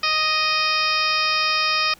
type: harmonic tone with a mistuned harmonic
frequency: 622.3 Hz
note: D#5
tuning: in tune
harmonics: 1 / 2 / 3 / 4 / 5 / 6 / 7 / 8 / 9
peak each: -35 / -23 / -29 / -23 / -31 / -30 / -31 / -25 / -30 dBFS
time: 0.03-1.94 s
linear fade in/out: 5 ms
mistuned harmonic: 9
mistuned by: -25 cents
effects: pink hiss -50 dBFS RMS until 1.99 s